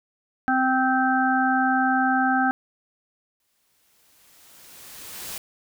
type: harmonic tone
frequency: 260 Hz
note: C4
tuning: 11 cents flat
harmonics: 1 / 3 / 5 / 6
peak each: -23 / -22 / -28 / -24 dBFS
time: 0.48-2.51 s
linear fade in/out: 0 ms
type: noise with exponential growth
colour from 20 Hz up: white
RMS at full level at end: -33 dBFS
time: 3.4-5.38 s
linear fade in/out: 2 ms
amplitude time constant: 430 ms
effects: none